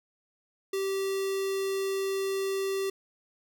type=tone with notch filter; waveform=square; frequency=388.6 Hz; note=G4; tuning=15 cents flat; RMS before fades=-30 dBFS; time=0.73-2.9 s; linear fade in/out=5 ms; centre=1400 Hz; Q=1.7; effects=none